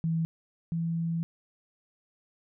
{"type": "tone pair in turn", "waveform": "sine", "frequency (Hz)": [163.5, 166.26], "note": ["E3", "E3"], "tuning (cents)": [-14, 15], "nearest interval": "unison", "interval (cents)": 29, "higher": "second", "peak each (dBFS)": [-25, -27], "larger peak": "first", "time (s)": [[0.04, 0.25], [0.72, 1.23]], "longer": "second", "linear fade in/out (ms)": 0, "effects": []}